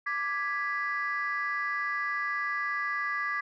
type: chord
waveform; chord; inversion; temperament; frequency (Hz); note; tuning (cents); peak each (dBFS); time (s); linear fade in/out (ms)
sine; G# diminished; second; equal; 1174.7 / 1661.2 / 1975.5; D6 / G#6 / B6; 0 / 0 / 0; -32; 0.06-3.41; 10
effects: tanh soft clip ceiling -22 dBFS